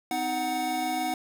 square tone cluster, 255.5 / 314 / 740 Hz, C4 / D#4 / F#5, -41 / +16 / 0 cents, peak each -36 / -34 / -29 dBFS, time 0.11-1.14 s, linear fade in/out 2 ms, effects none

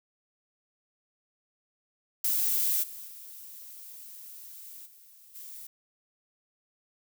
violet noise with level steps, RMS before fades -27 / -43 / -46 / -55 / -44 dBFS, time 2.24-5.67 s, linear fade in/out 5 ms, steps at 2.82 / 3.06 / 4.85 / 5.34 s, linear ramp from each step 20 ms, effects none

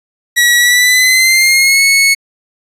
sawtooth tone with pitch glide, 1926 to 2200 Hz, B6 to C#7, -44 to -14 cents, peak -3 dBFS, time 0.36-2.15 s, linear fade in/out 20 ms, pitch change +230 cents, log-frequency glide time 0.57-1.83 s, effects resampled to 32000 Hz

